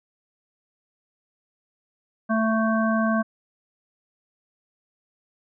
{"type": "harmonic tone", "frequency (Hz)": 221.8, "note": "A3", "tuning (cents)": 14, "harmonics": [1, 3, 5, 7], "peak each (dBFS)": [-21, -26, -28, -29], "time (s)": [2.29, 3.23], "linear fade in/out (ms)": 20, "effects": []}